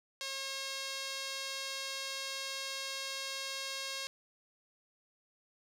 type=tone with band-pass filter; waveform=sawtooth; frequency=541 Hz; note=C#5; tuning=42 cents flat; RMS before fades=-40 dBFS; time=0.21-4.07 s; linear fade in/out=0 ms; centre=4600 Hz; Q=1.3; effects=none